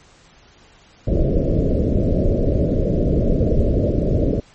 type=low-pass noise; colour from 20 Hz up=pink; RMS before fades=-17 dBFS; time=1.07-4.4 s; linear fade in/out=5 ms; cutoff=630 Hz; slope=96 dB/octave; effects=pink hiss -50 dBFS RMS until 4.54 s + MP3 32 kbps